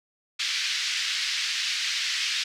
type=band-pass noise; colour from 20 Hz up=white; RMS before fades=-28 dBFS; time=0.39-2.44 s; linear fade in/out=10 ms; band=1800 to 5100 Hz; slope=24 dB/octave; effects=none